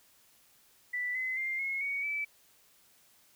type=tone with pitch steps; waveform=sine; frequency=1975.5 / 2038 / 2103 / 2169 / 2238 / 2309 Hz; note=B6 / C7 / C7 / C#7 / C#7 / D7; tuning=0 / -46 / +8 / -38 / +16 / -30 cents; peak=-31 dBFS; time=0.93-2.25 s; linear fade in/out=10 ms; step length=220 ms; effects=white hiss -64 dBFS RMS until 3.35 s